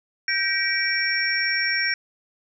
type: tone cluster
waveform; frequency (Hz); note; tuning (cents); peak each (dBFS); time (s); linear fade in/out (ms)
sine; 1566 / 1904 / 2309 / 5520; G6 / A#6 / D7 / F8; -2 / +36 / -30 / -21; -26; 0.28-1.94; 2
effects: none